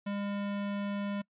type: tone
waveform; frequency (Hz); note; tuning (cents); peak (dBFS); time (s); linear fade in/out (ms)
square; 202; G#3; -48; -33; 0.06-1.22; 10
effects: noise-tail reverb RT60 0.1 s tail -24 dB re dry + resampled to 8000 Hz